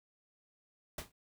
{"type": "noise with exponential decay", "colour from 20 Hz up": "pink", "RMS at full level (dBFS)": -36, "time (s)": [0.98, 1.12], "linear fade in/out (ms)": 5, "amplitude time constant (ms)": 29, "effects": []}